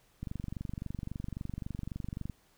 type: click train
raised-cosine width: 5 ms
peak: -25 dBFS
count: 50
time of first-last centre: 0.23-2.298 s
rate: 23.7 Hz
effects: pink hiss -67 dBFS RMS until 2.57 s